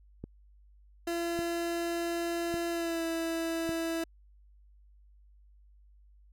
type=click train; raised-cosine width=3 ms; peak=-26 dBFS; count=4; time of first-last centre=0.24-3.692 s; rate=0.869 Hz
type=tone with pitch glide; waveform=30% pulse; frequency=340 to 329.7 Hz; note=F4 to E4; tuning=-46 to 0 cents; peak=-28 dBFS; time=1.07-4.04 s; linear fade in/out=5 ms; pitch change=-54 cents; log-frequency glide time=2.7-3.04 s
effects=added 50 Hz sine -56 dBFS peak until 6.32 s